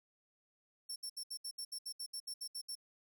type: tone bursts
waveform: 25% pulse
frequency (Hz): 5430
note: F8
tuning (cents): -50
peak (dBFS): -36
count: 14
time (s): 0.89-2.754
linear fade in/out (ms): 10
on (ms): 70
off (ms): 68
effects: none